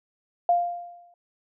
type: tone with exponential decay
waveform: sine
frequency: 698.5 Hz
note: F5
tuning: in tune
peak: -15 dBFS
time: 0.49-1.14 s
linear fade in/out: 2 ms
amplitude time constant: 140 ms
effects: none